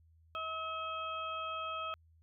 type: harmonic tone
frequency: 642 Hz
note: E5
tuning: 46 cents flat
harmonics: 1 / 2 / 4 / 5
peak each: -45 / -38 / -46 / -47 dBFS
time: 0.35-1.94 s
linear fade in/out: 0 ms
effects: added 81 Hz sine -62 dBFS peak until 2.22 s